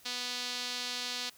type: tone with band-pass filter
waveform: sawtooth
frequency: 246.9 Hz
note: B3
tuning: in tune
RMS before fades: -37 dBFS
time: 0.05-1.3 s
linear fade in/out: 10 ms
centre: 4300 Hz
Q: 2.1
effects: white hiss -59 dBFS RMS until 1.37 s